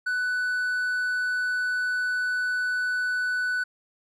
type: tone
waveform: triangle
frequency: 1491 Hz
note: F#6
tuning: 13 cents sharp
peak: -22 dBFS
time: 0.06-3.64 s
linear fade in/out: 10 ms
effects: resampled to 32000 Hz